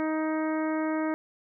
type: harmonic tone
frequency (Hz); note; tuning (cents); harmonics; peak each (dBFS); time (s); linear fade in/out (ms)
313.4; D#4; +13; 1 / 2 / 3 / 4 / 5 / 6 / 7; -27 / -33 / -37 / -39 / -41 / -43 / -44; 0-1.14; 0
effects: none